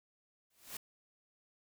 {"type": "noise with exponential growth", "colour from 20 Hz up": "white", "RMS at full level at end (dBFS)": -40, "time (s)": [0.5, 0.77], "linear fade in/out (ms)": 5, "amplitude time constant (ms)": 57, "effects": []}